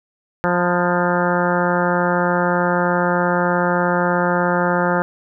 harmonic tone with a mistuned harmonic, 176.7 Hz, F3, 21 cents sharp, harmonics 1 / 2 / 3 / 4 / 5 / 6 / 7 / 8 / 9 / 10, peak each -21 / -24 / -21 / -26 / -23 / -29 / -26 / -25 / -27 / -32 dBFS, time 0.44-5.02 s, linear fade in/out 0 ms, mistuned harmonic 6, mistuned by -53 cents, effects none

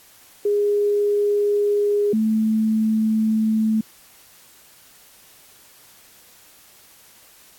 sine tone pair in turn, 411.3 / 219.1 Hz, G#4 / A3, -17 / -7 cents, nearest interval major seventh, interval 1090 cents, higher first, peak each -16 / -16 dBFS, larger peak neither, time 0.45-2.13 / 2.13-3.81 s, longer neither, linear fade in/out 5 ms, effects white hiss -50 dBFS RMS until 7.58 s + AAC 64 kbps

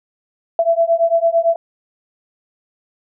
sine beating tone pair, 664 / 672.9 Hz, E5 / E5, +12 / +35 cents, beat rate 8.9 Hz, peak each -15 dBFS, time 0.59-1.56 s, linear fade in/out 2 ms, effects none

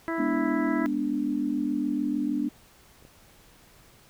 harmonic tone, 329.6 Hz, E4, in tune, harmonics 1 / 2 / 3 / 4 / 5 / 6, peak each -29 / -35 / -36 / -37 / -38 / -38 dBFS, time 0.08-0.86 s, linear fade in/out 0 ms
sine chord, G# diminished, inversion none, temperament equal, 207.7 / 246.9 / 293.7 Hz, G#3 / B3 / D4, 0 / 0 / 0 cents, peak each -33 / -29 / -27 dBFS, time 0.18-2.49 s, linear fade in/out 10 ms
clicks, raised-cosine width 2 ms, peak -41 / -37 dBFS, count 2, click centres 3.025 / 3.051 s
effects pink hiss -56 dBFS RMS until 4.09 s

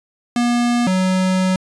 square tone pair in turn, 240 / 186.44 Hz, B3 / F#3, -49 / +13 cents, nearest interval major third, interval 438 cents, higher first, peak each -15 dBFS, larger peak neither, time 0.36-0.87 / 0.87-1.56 s, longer second, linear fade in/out 2 ms, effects resampled to 22050 Hz

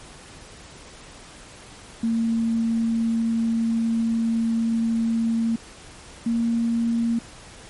sine tone pair in turn, 228.1 / 231.8 Hz, A#3 / A#3, -37 / -10 cents, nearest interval unison, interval 27 cents, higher second, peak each -19 dBFS, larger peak neither, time 2.03-5.56 / 6.26-7.19 s, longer first, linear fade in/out 5 ms, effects pink hiss -44 dBFS RMS until 7.69 s + MP3 48 kbps

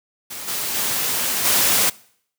white noise with level steps, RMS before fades -32 / -25 / -22 / -17 dBFS, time 0.3-1.9 s, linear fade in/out 10 ms, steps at 0.47 / 0.74 / 1.44 s, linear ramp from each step 20 ms, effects noise-tail reverb RT60 0.6 s tail -22 dB re dry + high-pass 100 Hz 12 dB/octave

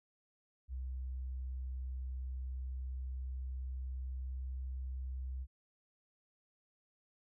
sine tone with pitch glide, 64.3 to 64.67 Hz, C2 to C2, -30 to -20 cents, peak -38 dBFS, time 0.68-5.47 s, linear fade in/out 50 ms, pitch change +10 cents, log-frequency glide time 4.23-4.3 s, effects none

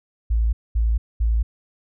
sine tone bursts, 55.9 Hz, A1, 28 cents sharp, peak -16 dBFS, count 3, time 0.3-1.43 s, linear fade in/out 10 ms, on 230 ms, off 220 ms, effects none

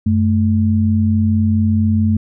sine tone pair together, 93.72 / 218.2 Hz, F#2 / A3, +23 / -14 cents, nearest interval octave + minor third, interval 1463 cents, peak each -14 dBFS, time 0.06-2.17 s, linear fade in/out 5 ms, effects none

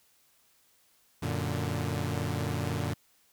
sawtooth chord, Gb augmented, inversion none, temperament equal, 92.5 / 116.54 / 146.83 Hz, Gb2 / Bb2 / D3, 0 / 0 / 0 cents, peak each -30 dBFS, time 1.22-2.94 s, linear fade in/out 10 ms, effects white hiss -66 dBFS RMS until 3.32 s

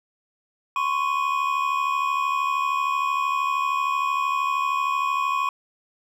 triangle tone cluster, 1030 / 1103 / 2484 Hz, C6 / C#6 / D#7, -28 / -9 / -3 cents, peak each -25 / -21 / -29 dBFS, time 0.76-5.49 s, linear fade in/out 2 ms, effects none

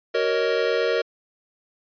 square chord, D# minor seventh, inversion first, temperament equal with one note detuned, 376 / 466.2 / 554.4 / 622.3 Hz, F#4 / A#4 / C#5 / D#5, +28 / 0 / 0 / 0 cents, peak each -29 / -23 / -28 / -28 dBFS, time 0.14-1.02 s, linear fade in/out 10 ms, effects resampled to 11025 Hz

